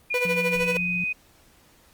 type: tone with pitch glide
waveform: sine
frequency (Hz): 2430 to 2498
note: D#7 to D#7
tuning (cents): -42 to +6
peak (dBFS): -24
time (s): 0.1-1.13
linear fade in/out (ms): 10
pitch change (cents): +48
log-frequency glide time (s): 0.51-0.66
type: tone with tremolo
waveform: 40% pulse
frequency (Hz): 494.3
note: B4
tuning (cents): +1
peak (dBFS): -21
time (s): 0.14-0.77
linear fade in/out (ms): 2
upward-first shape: sine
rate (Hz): 13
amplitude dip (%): 75
type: tone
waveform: sine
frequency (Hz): 177.9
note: F3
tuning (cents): +32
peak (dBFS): -29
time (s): 0.25-1.04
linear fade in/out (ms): 2
effects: pink hiss -57 dBFS RMS until 1.93 s + Opus 32 kbps